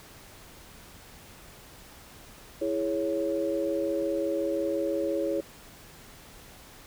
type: chord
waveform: sine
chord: C# minor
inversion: first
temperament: equal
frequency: 329.6 / 415.3 / 554.4 Hz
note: E4 / G#4 / C#5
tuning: 0 / 0 / 0 cents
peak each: -30 / -32 / -29 dBFS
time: 2.61-5.41 s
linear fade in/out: 10 ms
effects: pink hiss -50 dBFS RMS until 6.86 s